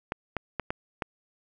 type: clicks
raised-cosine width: 0.5 ms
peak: -14 dBFS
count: 5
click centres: 0.121 / 0.367 / 0.597 / 0.705 / 1.022 s
effects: none

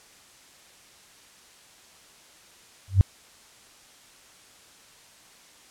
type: tone with exponential growth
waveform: sine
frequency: 96 Hz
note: G2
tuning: 36 cents flat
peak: -8 dBFS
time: 2.88-3.01 s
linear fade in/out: 0 ms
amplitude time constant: 28 ms
effects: white hiss -53 dBFS RMS until 5.7 s + low-pass 9000 Hz 12 dB/octave

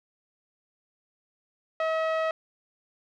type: tone with low-pass filter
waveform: sawtooth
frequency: 641 Hz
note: E5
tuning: 49 cents flat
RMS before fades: -27 dBFS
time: 1.8-2.31 s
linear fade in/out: 2 ms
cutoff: 2100 Hz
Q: 0.87
effects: none

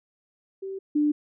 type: tone pair in turn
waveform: sine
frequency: 386.4 / 297.1 Hz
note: G4 / D4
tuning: -25 / +20 cents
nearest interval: perfect fourth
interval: 455 cents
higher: first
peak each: -31 / -19 dBFS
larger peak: second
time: 0.62-0.79 / 0.95-1.12 s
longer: neither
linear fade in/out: 10 ms
effects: none

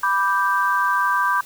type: chord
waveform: sine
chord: G major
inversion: first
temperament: equal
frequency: 987.8 / 1174.7 / 1568 Hz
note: B5 / D6 / G6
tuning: 0 / 0 / 0 cents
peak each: -21 dBFS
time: 0.03-1.41 s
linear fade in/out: 5 ms
effects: white hiss -43 dBFS RMS until 1.45 s

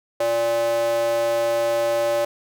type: tone with high-pass filter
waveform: square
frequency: 116.4 Hz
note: A#2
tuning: 2 cents flat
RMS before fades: -21 dBFS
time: 0.2-2.25 s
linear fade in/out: 5 ms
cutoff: 540 Hz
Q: 6.3
effects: none

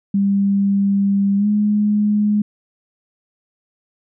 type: tone with pitch glide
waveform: sine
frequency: 198.6 to 208.8 Hz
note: G3 to G#3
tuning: +23 to +10 cents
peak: -13 dBFS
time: 0.14-2.42 s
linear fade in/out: 5 ms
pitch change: +87 cents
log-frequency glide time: 1.37-1.47 s
effects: none

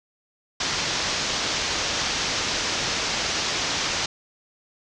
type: low-pass noise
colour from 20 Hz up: white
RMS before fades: -26 dBFS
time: 0.6-4.06 s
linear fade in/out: 5 ms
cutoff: 6400 Hz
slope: 48 dB/octave
effects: none

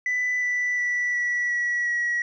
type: tone with pitch steps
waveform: sine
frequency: 1991 / 1976.1 / 1961.3 / 1946.6 / 1932.1 / 1917.6 Hz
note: B6 / B6 / B6 / B6 / B6 / A#6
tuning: +14 / 0 / -13 / -26 / -38 / +48 cents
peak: -20 dBFS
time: 0.06-2.22 s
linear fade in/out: 2 ms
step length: 360 ms
effects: tanh soft clip ceiling -20 dBFS

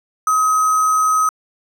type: tone with sample-and-hold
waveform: sine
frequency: 1266 Hz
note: D#6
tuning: 30 cents sharp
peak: -12 dBFS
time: 0.27-1.29 s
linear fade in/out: 2 ms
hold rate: 7350 Hz
effects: low-pass 12000 Hz 12 dB/octave

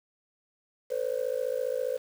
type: tone with amplitude modulation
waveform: sine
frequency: 511 Hz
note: C5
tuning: 41 cents flat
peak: -22 dBFS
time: 0.9-1.98 s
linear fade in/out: 20 ms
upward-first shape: sine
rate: 54.9 Hz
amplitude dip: 100%
effects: tanh soft clip ceiling -21 dBFS + 8-bit

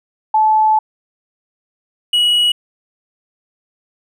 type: tone pair in turn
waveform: sine / triangle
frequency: 867 / 2916 Hz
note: A5 / F#7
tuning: -26 / -26 cents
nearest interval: octave + major sixth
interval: 2100 cents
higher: second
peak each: -9 dBFS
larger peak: neither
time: 0.34-0.79 / 2.13-2.52 s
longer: first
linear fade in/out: 5 ms
effects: none

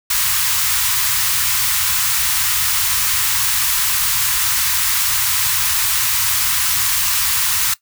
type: band-stop noise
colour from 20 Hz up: white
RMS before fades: -17 dBFS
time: 0.1-7.74 s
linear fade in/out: 5 ms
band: 140 to 910 Hz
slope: 48 dB/octave
effects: noise-tail reverb RT60 0.1 s tail -18 dB re dry

